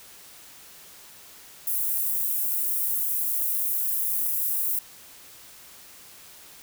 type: high-pass noise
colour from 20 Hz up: pink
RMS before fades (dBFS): -26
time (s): 1.67-4.79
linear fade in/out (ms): 2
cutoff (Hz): 12000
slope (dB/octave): 24
effects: white hiss -48 dBFS RMS until 6.62 s